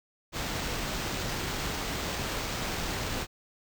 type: noise with sample-and-hold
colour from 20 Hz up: pink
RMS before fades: -33 dBFS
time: 0.32-3.27 s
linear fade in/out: 50 ms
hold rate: 11025 Hz
effects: none